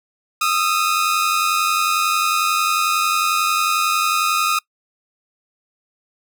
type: tone pair together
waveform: sawtooth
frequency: 1241.9 / 1333 Hz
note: D#6 / E6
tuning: -4 / +19 cents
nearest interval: minor second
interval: 123 cents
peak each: -14 / -18 dBFS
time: 0.41-4.59 s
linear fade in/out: 5 ms
effects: noise-tail reverb RT60 0.1 s tail -24 dB re dry